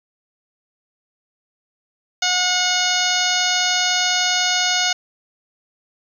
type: harmonic tone with a mistuned harmonic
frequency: 726 Hz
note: F#5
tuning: 33 cents flat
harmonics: 1 / 2 / 3 / 4 / 5 / 6 / 7 / 8 / 9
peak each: -25 / -24 / -26 / -24 / -25 / -25 / -25 / -31 / -25 dBFS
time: 2.22-4.93 s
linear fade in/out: 5 ms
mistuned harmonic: 8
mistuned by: +21 cents
effects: 8-bit